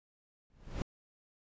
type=noise with exponential growth; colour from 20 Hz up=brown; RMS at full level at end=-31 dBFS; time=0.5-0.82 s; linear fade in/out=0 ms; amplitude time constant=69 ms; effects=resampled to 16000 Hz